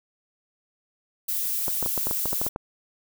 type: noise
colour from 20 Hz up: violet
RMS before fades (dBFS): -27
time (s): 1.28-2.49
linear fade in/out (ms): 10
type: clicks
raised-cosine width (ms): 1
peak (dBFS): -16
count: 11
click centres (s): 1.681 / 1.827 / 1.861 / 1.977 / 2.07 / 2.111 / 2.257 / 2.33 / 2.415 / 2.465 / 2.561
effects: none